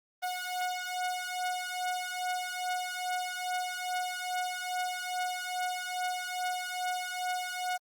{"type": "beating tone pair", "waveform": "sawtooth", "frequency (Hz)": [727, 729.4], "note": ["F#5", "F#5"], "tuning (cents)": [-31, -25], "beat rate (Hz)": 2.4, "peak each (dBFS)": [-31, -32], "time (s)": [0.22, 7.78], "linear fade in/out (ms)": 20, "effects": ["Opus 24 kbps"]}